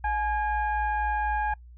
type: tone with frequency modulation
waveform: sine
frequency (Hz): 845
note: G#5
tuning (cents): +30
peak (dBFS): -24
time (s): 0.04-1.54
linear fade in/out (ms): 5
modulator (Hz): 789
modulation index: 0.88
effects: noise-tail reverb RT60 0.1 s tail -25 dB re dry + added 60 Hz sine -45 dBFS peak until 1.77 s